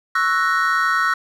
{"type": "chord", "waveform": "triangle", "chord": "F# dominant seventh", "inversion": "second", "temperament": "equal", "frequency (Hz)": [1108.7, 1318.5, 1480, 1864.7], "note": ["C#6", "E6", "F#6", "A#6"], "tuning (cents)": [0, 0, 0, 0], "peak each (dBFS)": [-22, -18, -19, -21], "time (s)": [0.15, 1.14], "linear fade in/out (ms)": 5, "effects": []}